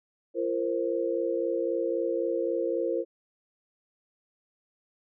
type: tone cluster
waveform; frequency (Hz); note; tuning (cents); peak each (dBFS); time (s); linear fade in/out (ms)
sine; 342.3 / 463.2 / 527; F4 / A#4 / C5; -35 / -11 / +12; -30; 0.34-3.05; 50
effects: none